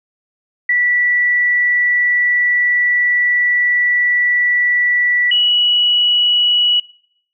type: tone pair in turn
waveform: sine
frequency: 1957 / 2932 Hz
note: B6 / F#7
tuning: -16 / -16 cents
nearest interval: perfect fifth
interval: 700 cents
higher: second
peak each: -11 / -10 dBFS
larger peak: second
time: 0.69-5.31 / 5.31-6.8 s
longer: first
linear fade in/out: 5 ms
effects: noise-tail reverb RT60 0.6 s tail -20 dB re dry